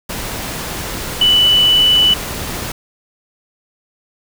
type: tone in noise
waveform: sine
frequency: 2976 Hz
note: F#7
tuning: 9 cents sharp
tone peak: -8 dBFS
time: 1.21-2.14 s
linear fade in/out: 5 ms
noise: pink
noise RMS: -24 dBFS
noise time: 0.09-2.72 s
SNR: +13 dB
effects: none